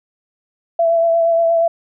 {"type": "tone with vibrato", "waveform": "sine", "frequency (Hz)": 668, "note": "E5", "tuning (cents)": 23, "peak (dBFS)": -11, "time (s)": [0.79, 1.68], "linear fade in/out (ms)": 5, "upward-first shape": "triangle", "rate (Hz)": 8.5, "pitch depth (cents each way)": 24, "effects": []}